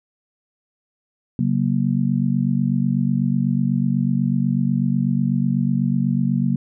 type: chord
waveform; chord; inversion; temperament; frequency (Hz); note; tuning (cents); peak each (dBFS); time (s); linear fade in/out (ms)
sine; F# major; second; equal with one note detuned; 136.92 / 185 / 233.1; C#3 / F#3 / A#3; -21 / 0 / 0; -21; 1.39-6.56; 2
effects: none